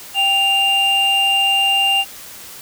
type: tone pair together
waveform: triangle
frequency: 784 / 2794 Hz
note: G5 / F7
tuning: 0 / 0 cents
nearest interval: octave + minor seventh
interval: 2200 cents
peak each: -18 / -12 dBFS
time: 0.14-2.05 s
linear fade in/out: 50 ms
effects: white hiss -36 dBFS RMS until 2.61 s